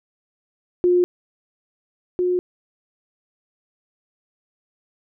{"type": "tone pair in turn", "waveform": "sine", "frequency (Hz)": [356.4, 360.1], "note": ["F4", "F#4"], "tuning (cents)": [35, -47], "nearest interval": "unison", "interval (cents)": 18, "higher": "second", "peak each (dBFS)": [-13, -17], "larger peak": "first", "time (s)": [[0.84, 1.04], [2.19, 2.39]], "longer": "neither", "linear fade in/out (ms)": 0, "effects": []}